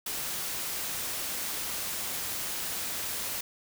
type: noise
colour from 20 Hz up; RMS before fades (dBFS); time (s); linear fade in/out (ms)
white; -34; 0.06-3.41; 5
effects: none